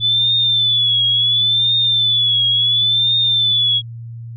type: tone with vibrato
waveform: sine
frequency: 3473 Hz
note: A7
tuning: 23 cents flat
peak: -12 dBFS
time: 0-3.82 s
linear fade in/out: 50 ms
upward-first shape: triangle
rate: 0.71 Hz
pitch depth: 98 cents each way
effects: added 116 Hz sine -28 dBFS peak until 4.36 s